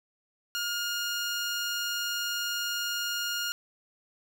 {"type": "tone", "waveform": "15% pulse", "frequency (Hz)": 1420, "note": "F6", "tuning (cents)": 28, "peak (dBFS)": -23, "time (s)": [0.55, 3.52], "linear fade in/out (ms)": 0, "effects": ["9-bit"]}